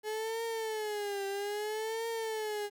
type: tone with vibrato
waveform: 35% pulse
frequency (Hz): 425.3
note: G#4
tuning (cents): +41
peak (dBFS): -32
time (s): 0.03-2.7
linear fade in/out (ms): 50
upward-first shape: triangle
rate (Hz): 0.61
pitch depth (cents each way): 140
effects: 11-bit